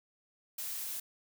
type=noise; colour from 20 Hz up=blue; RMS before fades=-39 dBFS; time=0.58-1 s; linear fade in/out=5 ms; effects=none